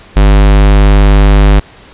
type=tone; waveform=square; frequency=50.2 Hz; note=G1; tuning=42 cents sharp; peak=-3 dBFS; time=0.16-1.6 s; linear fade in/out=10 ms; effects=pink hiss -37 dBFS RMS until 1.93 s + resampled to 8000 Hz